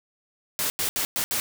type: noise bursts at uneven times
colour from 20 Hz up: white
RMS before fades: -26 dBFS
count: 5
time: 0.59-0.7 / 0.79-0.89 / 0.96-1.05 / 1.16-1.24 / 1.31-1.4 s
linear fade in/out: 0 ms
effects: none